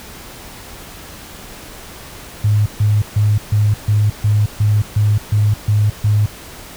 sine tone bursts, 104.9 Hz, G#2, 18 cents sharp, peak -10 dBFS, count 11, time 2.44-6.26 s, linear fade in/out 5 ms, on 220 ms, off 140 ms, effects pink hiss -35 dBFS RMS until 6.76 s

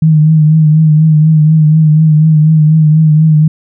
sine tone with vibrato, 155.56 Hz, D#3, in tune, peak -3 dBFS, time 0.02-3.48 s, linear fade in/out 5 ms, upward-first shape triangle, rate 4.1 Hz, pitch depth 51 cents each way, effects none

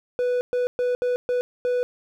triangle tone bursts at uneven times, 493.9 Hz, B4, in tune, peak -18 dBFS, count 6, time 0.19-0.41 / 0.53-0.67 / 0.79-0.95 / 1.02-1.16 / 1.29-1.41 / 1.65-1.83 s, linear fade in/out 0 ms, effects none

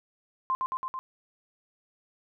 sine tone with echo, 1046.5 Hz, C6, in tune, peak -24 dBFS, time 0.5-0.55 s, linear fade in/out 0 ms, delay 110 ms, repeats 4, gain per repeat -2 dB, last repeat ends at 0.99 s, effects none

